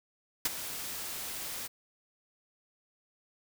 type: noise with ADSR envelope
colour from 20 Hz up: white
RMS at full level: -26 dBFS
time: 0.45-1.68 s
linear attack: 5 ms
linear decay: 25 ms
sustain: -13 dB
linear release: 19 ms
effects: none